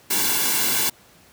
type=noise with comb filter; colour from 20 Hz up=white; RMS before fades=-21 dBFS; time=0.1-0.9 s; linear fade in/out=10 ms; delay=1.6 ms; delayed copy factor=-0.7; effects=pink hiss -52 dBFS RMS until 1.32 s + high-pass 80 Hz 12 dB/octave